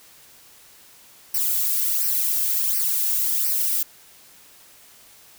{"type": "noise with flanger", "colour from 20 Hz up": "violet", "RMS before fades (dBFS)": -22, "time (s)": [1.34, 3.83], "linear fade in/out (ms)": 5, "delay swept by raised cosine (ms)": [0.28, 2.08], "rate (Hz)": 1.4, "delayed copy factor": -0.75, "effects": ["white hiss -50 dBFS RMS until 5.38 s"]}